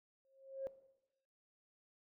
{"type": "tone with exponential growth", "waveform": "sine", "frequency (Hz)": 538, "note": "C5", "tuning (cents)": 48, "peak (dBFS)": -35, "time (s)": [0.25, 0.67], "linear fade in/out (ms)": 0, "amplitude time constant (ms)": 90, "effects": ["noise-tail reverb RT60 0.9 s tail -17 dB re dry", "tanh soft clip ceiling -32 dBFS"]}